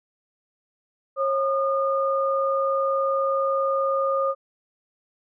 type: tone pair together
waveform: sine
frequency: 543 / 1218.3 Hz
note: C#5 / D#6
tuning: -36 / -37 cents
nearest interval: octave + major second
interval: 1399 cents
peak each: -22 / -24 dBFS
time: 1.16-4.35 s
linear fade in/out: 50 ms
effects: none